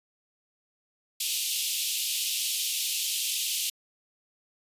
pink high-pass noise, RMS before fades -29 dBFS, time 1.2-3.7 s, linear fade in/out 5 ms, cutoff 2700 Hz, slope 48 dB/octave, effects resampled to 32000 Hz

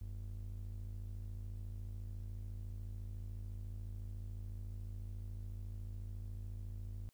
triangle ring-modulated tone, 69.9 Hz, C#2, 15 cents sharp, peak -37 dBFS, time 0.01-7.09 s, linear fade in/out 0 ms, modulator 27 Hz, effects white hiss -75 dBFS RMS until 7.13 s

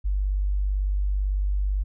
sine tone, 49 Hz, G1, in tune, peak -21 dBFS, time 0.04-1.84 s, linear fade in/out 20 ms, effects none

